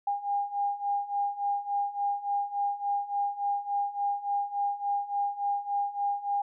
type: beating tone pair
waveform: sine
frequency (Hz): 807 / 810.5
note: G#5 / G#5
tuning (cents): -50 / -42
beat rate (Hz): 3.5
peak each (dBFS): -32 / -29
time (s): 0.07-6.42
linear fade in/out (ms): 5
effects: none